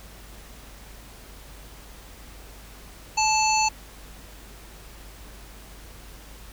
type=harmonic tone with a mistuned harmonic; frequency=880 Hz; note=A5; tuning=in tune; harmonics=1 / 3 / 5 / 7 / 8; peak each=-21 / -26 / -28 / -29 / -30 dBFS; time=3.17-3.69 s; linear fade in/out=10 ms; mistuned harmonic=1; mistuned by=-26 cents; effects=added 50 Hz sine -45 dBFS peak until 6.52 s + pink hiss -47 dBFS RMS until 6.52 s